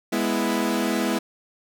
sawtooth chord, E major, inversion first, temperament equal, 207.7 / 246.9 / 329.6 Hz, G#3 / B3 / E4, 0 / 0 / 0 cents, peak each -22 dBFS, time 0.12-1.19 s, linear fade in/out 10 ms, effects none

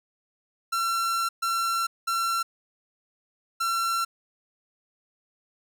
45% pulse tone bursts at uneven times, 1356 Hz, E6, 49 cents sharp, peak -24 dBFS, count 4, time 0.72-1.29 / 1.42-1.87 / 2.07-2.43 / 3.6-4.05 s, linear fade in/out 10 ms, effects none

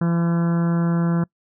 harmonic tone with a mistuned harmonic, 169.4 Hz, E3, 48 cents sharp, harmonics 1 / 2 / 3 / 4 / 5 / 6 / 7 / 8 / 9 / 10, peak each -17 / -29 / -34 / -37 / -41 / -37 / -41 / -37 / -41 / -44 dBFS, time 0.01-1.24 s, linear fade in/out 5 ms, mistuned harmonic 7, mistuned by -19 cents, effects noise-tail reverb RT60 0.1 s tail -25 dB re dry

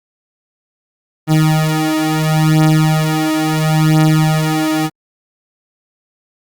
30% pulse beating tone pair, 155.8 / 156.53 Hz, D#3 / D#3, +3 / +11 cents, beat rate 0.73 Hz, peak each -11 dBFS, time 1.27-4.9 s, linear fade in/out 50 ms, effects Opus 48 kbps

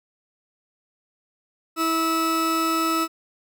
40% pulse tone pair together, 325.7 / 1302.8 Hz, E4 / E6, -21 / -21 cents, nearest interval 2 octaves, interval 2400 cents, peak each -23 dBFS, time 1.76-3.08 s, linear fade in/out 50 ms, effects none

